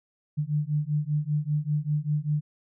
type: beating tone pair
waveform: sine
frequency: 147 / 152.1 Hz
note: D3 / D#3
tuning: +2 / -39 cents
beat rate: 5.1 Hz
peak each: -27 dBFS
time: 0.37-2.41 s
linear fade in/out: 20 ms
effects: none